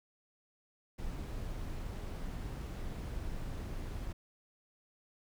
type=noise; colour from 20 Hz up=brown; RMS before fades=-40 dBFS; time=0.98-4.13 s; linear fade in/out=10 ms; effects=none